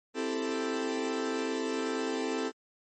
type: chord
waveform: 40% pulse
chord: A minor seventh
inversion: first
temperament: equal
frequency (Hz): 261.6 / 329.6 / 392 / 440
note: C4 / E4 / G4 / A4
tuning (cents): 0 / 0 / 0 / 0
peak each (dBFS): -34 / -36 / -38 / -33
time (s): 0.14-2.52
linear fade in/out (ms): 50
effects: MP3 32 kbps